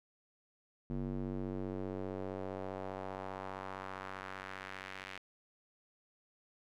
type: tone with band-pass filter sweep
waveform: square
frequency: 47.59 Hz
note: F#1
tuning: 49 cents sharp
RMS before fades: -42 dBFS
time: 0.9-5.18 s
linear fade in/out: 0 ms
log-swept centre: 230 to 2300 Hz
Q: 1.4
effects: none